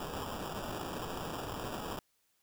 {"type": "noise with sample-and-hold", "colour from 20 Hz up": "white", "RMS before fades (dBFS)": -40, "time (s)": [0, 1.99], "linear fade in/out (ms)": 2, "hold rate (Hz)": 2100, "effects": ["white hiss -75 dBFS RMS until 2.42 s"]}